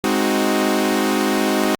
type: chord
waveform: sawtooth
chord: Ab dominant seventh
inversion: none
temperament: equal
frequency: 207.7 / 261.6 / 311.1 / 370 Hz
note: Ab3 / C4 / Eb4 / Gb4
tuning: 0 / 0 / 0 / 0 cents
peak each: -18 dBFS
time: 0.04-1.75 s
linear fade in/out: 0 ms
effects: Opus 48 kbps